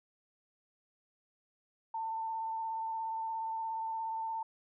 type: tone with vibrato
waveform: sine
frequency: 895 Hz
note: A5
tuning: 29 cents sharp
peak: -34 dBFS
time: 1.94-4.43 s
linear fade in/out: 5 ms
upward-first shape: triangle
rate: 17 Hz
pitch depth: 23 cents each way
effects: none